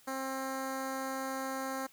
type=tone with notch filter; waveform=10% pulse; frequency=265.8 Hz; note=C4; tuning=27 cents sharp; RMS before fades=-37 dBFS; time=0.07-1.87 s; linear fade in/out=10 ms; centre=3400 Hz; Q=1.5; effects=white hiss -62 dBFS RMS until 1.92 s